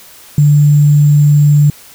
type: tone with sample-and-hold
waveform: sine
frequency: 146.83 Hz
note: D3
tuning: in tune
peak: -4 dBFS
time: 0.38-1.7 s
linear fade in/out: 2 ms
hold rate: 7350 Hz
effects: white hiss -38 dBFS RMS until 1.94 s